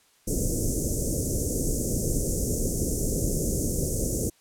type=band-stop noise; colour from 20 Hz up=pink; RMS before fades=-26 dBFS; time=0.27-4.3 s; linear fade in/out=10 ms; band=540 to 6100 Hz; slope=48 dB/octave; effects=white hiss -62 dBFS RMS until 4.4 s + low-pass 11000 Hz 12 dB/octave